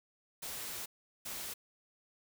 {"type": "noise bursts at uneven times", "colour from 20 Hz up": "white", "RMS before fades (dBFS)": -42, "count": 2, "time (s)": [[0.42, 0.86], [1.25, 1.54]], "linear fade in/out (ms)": 10, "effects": []}